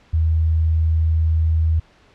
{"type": "tone", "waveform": "sine", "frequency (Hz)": 80.3, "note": "E2", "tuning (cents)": -45, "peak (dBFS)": -14, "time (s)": [0.13, 1.8], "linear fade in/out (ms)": 10, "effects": ["pink hiss -53 dBFS RMS until 2.14 s", "low-pass 4000 Hz 12 dB/octave"]}